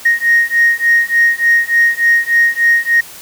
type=beating tone pair; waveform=sine; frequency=1864.7 / 1868.1 Hz; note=A#6 / A#6; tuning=0 / +3 cents; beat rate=3.4 Hz; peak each=-11 dBFS; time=0.05-3.01 s; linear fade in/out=10 ms; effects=tanh soft clip ceiling -2 dBFS + white hiss -34 dBFS RMS until 3.21 s